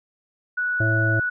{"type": "tone", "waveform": "sine", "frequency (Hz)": 1473, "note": "F#6", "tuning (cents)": -8, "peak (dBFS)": -21, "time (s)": [0.57, 1.3], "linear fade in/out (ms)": 10}
{"type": "harmonic tone", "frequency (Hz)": 110, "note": "A2", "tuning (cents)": 0, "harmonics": [1, 3, 5, 6], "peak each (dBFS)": [-20, -28, -32, -31], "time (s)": [0.8, 1.2], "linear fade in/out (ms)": 5}
{"effects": []}